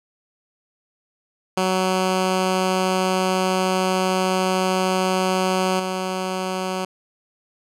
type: tone with level steps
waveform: 10% pulse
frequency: 186.5 Hz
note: F#3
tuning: 14 cents sharp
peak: -10 / -15 dBFS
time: 1.57-6.85 s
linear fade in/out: 5 ms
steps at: 5.79 s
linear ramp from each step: 10 ms
effects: low-pass 10000 Hz 12 dB/octave